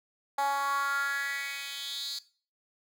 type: tone with high-pass filter sweep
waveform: 10% pulse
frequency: 279.1 Hz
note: C#4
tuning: 12 cents sharp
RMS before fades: -32 dBFS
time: 0.38-2.19 s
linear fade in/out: 5 ms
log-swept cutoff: 780 to 4500 Hz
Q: 4.9
effects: noise-tail reverb RT60 0.4 s tail -18 dB re dry